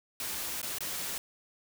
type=noise with dropouts; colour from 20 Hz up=white; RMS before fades=-36 dBFS; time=0.2-1.18 s; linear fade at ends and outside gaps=1 ms; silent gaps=0.616-0.629 / 0.785-0.806 s; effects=none